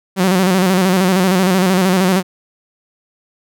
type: tone with vibrato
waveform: sawtooth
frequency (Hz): 186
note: F#3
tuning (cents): +9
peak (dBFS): -7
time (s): 0.16-2.23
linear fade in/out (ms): 50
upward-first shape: square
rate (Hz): 13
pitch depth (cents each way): 59
effects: none